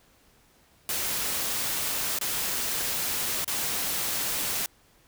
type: noise with dropouts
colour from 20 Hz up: white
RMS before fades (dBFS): -29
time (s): 0.89-4.66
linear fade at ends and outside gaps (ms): 1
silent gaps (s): 2.187-2.212 / 3.445-3.478
effects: pink hiss -61 dBFS RMS until 5.07 s